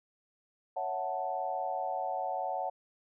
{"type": "chord", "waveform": "sine", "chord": "F# minor seventh", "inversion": "second", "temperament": "equal", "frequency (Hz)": [554.4, 659.3, 740, 880], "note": ["C#5", "E5", "F#5", "A5"], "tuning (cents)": [0, 0, 0, 0], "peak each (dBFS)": [-39, -40, -34, -38], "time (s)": [0.76, 2.7], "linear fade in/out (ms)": 10, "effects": []}